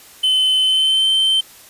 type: tone with pitch glide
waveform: triangle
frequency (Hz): 3050 to 3105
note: G7 to G7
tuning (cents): -48 to -17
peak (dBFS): -11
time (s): 0.23-1.41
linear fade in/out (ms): 10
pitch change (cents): +31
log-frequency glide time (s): 0.61-1.11
effects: white hiss -43 dBFS RMS until 1.69 s + resampled to 32000 Hz